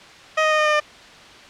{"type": "tone with pitch steps", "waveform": "15% pulse", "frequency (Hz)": [627, 621.6, 616.2, 610.9, 605.6, 600.4], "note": ["D#5", "D#5", "D#5", "D#5", "D#5", "D5"], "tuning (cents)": [13, -2, -17, -32, -47, 38], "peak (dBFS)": -9, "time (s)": [0.37, 0.802], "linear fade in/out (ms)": 10, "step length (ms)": 72, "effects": ["white hiss -43 dBFS RMS until 1.49 s", "low-pass 4000 Hz 12 dB/octave"]}